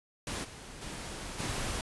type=noise with level steps; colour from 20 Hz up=pink; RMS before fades=-36 / -47 / -41 / -35 dBFS; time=0.27-1.81 s; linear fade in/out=2 ms; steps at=0.43 / 0.81 / 1.38 s; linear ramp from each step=20 ms; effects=resampled to 24000 Hz